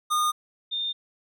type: tone pair in turn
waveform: square / sine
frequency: 1222 / 3626 Hz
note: D#6 / A#7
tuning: -32 / -49 cents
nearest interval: octave + perfect fifth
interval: 1883 cents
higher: second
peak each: -22 / -26 dBFS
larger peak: first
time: 0.1-0.32 / 0.71-0.93 s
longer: neither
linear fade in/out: 20 ms
effects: none